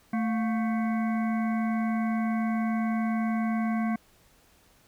harmonic tone with a mistuned harmonic, 221.6 Hz, A3, 13 cents sharp, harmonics 1 / 3 / 5 / 7 / 9 / 10, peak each -25 / -35 / -39 / -42 / -44 / -45 dBFS, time 0.13-3.96 s, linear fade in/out 5 ms, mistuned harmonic 3, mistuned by +110 cents, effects pink hiss -61 dBFS RMS until 4.87 s

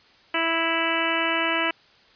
harmonic tone, 329.6 Hz, E4, in tune, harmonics 1 / 2 / 3 / 4 / 5 / 6 / 7 / 8 / 9, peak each -30 / -30 / -30 / -30 / -30 / -30 / -30 / -30 / -30 dBFS, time 0.34-1.71 s, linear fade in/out 5 ms, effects white hiss -55 dBFS RMS until 2.15 s + resampled to 11025 Hz

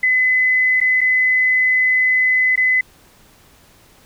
sine tone with dropouts, 2020 Hz, B6, 39 cents sharp, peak -12 dBFS, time 0.03-2.81 s, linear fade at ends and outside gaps 5 ms, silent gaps 0.803-0.812 / 1.008-1.013 / 2.558-2.575 s, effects pink hiss -50 dBFS RMS until 4.05 s

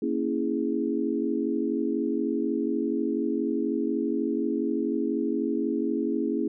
sine chord, A# half-diminished seventh, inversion none, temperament equal, 233.1 / 277.2 / 329.6 / 415.3 Hz, A#3 / C#4 / E4 / G#4, 0 / 0 / 0 / 0 cents, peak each -30 / -29 / -29 / -31 dBFS, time 0.02-6.48 s, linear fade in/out 5 ms, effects none

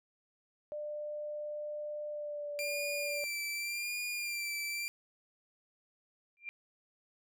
sine tone with pitch glide, 597 to 578.7 Hz, D5 to D5, +28 to -26 cents, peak -37 dBFS, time 0.72-3.24 s, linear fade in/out 0 ms, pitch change -54 cents, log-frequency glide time 2.08-2.7 s
sawtooth tone with vibrato, 2379 Hz, D7, 22 cents sharp, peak -32 dBFS, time 2.59-4.88 s, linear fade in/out 0 ms, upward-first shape sine, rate 0.87 Hz, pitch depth 39 cents each way
sine tone with exponential growth, 2379 Hz, D7, 22 cents sharp, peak -35 dBFS, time 6.37-6.49 s, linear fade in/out 0 ms, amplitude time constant 26 ms
effects none

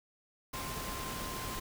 sine tone in noise, 1046 Hz, C6, 1 cent flat, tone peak -44 dBFS, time 0.53-1.6 s, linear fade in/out 10 ms, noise pink, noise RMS -40 dBFS, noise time 0.53-1.6 s, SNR -7 dB, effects none

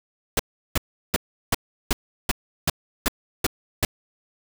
pink noise bursts, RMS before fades -20 dBFS, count 10, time 0.37-3.85 s, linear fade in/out 2 ms, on 24 ms, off 360 ms, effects none

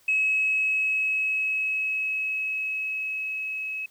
sine tone with level ramp, 2569 Hz, E7, 45 cents flat, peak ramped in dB -19 to -29 dBFS, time 0.08-3.86 s, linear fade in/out 5 ms, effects tanh soft clip ceiling -15 dBFS + white hiss -60 dBFS RMS until 3.9 s

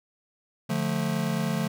square chord, D minor, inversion none, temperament just, 146.83 / 176.2 / 220.2 Hz, D3 / F3 / A3, 0 / +16 / +2 cents, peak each -31 / -30 / -30 dBFS, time 0.69-1.68 s, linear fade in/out 10 ms, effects none

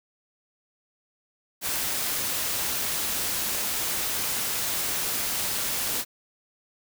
white noise, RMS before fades -28 dBFS, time 1.61-6.05 s, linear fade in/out 50 ms, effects none

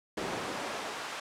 brown noise with high-pass filter sweep, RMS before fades -37 dBFS, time 0.17-1.2 s, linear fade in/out 5 ms, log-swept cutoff 330 to 1000 Hz, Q 0.7, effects low-pass 9000 Hz 12 dB/octave

